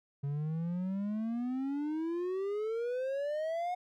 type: exponential sweep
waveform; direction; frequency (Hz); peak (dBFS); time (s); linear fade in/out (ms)
triangle; up; 138.59 to 730; -30; 0.23-3.75; 10
effects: none